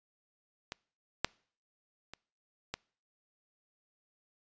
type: clicks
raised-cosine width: 0.2 ms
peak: -21 / -9 / -27 / -18 dBFS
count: 4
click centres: 0.721 / 1.246 / 2.136 / 2.74 s
effects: noise-tail reverb RT60 0.5 s tail -26 dB re dry + resampled to 16000 Hz